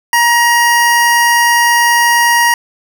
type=tone pair together; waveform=square; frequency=945 / 1894.9 Hz; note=A#5 / A#6; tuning=+23 / +28 cents; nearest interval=octave; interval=1205 cents; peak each=-11 dBFS; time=0.13-2.54 s; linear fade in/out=2 ms; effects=none